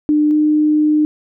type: tone pair in turn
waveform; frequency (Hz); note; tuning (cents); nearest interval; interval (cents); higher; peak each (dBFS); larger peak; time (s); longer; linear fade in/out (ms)
sine; 300.1 / 303.4; D4 / D#4; +38 / -44; unison; 18; second; -10; neither; 0.09-0.31 / 0.31-1.05; second; 0
effects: none